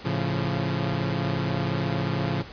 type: chord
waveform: sawtooth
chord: A augmented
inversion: none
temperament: equal with one note detuned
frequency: 110 / 138.59 / 172.51 Hz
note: A2 / C#3 / E#3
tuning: 0 / 0 / -21 cents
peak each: -26 / -24 / -25 dBFS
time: 0.04-2.43 s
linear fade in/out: 20 ms
effects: pink hiss -43 dBFS RMS until 2.52 s + resampled to 11025 Hz